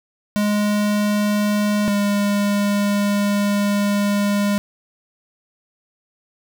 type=tone pair in turn; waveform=square; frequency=207.7 / 203.5 Hz; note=G#3 / G#3; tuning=0 / -35 cents; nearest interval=unison; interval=35 cents; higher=first; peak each=-17 dBFS; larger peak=neither; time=0.36-1.88 / 1.88-4.58 s; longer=second; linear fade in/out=0 ms; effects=none